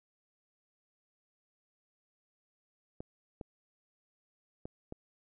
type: clicks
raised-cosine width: 2 ms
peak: -28 dBFS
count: 4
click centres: 3.005 / 3.412 / 4.655 / 4.924 s
effects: none